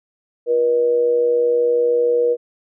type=tone with amplitude modulation; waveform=sine; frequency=480.7 Hz; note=B4; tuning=47 cents flat; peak=-11 dBFS; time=0.46-2.37 s; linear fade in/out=50 ms; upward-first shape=sine; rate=133 Hz; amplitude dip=50%; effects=none